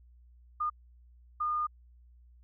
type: tone bursts at uneven times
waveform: sine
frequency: 1218 Hz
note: D#6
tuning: 37 cents flat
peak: -28 dBFS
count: 2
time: 0.6-0.7 / 1.4-1.67 s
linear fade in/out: 10 ms
effects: added 60 Hz sine -55 dBFS peak until 2.43 s